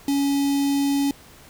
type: tone with notch filter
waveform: square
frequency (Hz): 280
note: C#4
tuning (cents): +18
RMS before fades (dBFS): -21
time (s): 0.08-1.11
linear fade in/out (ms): 2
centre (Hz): 1400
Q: 0.55
effects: pink hiss -48 dBFS RMS until 1.49 s